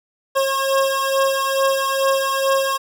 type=beating tone pair; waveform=25% pulse; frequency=540 / 542.3 Hz; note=C#5 / C#5; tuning=-45 / -38 cents; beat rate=2.3 Hz; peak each=-15 / -17 dBFS; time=0.35-2.78 s; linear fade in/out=20 ms; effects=none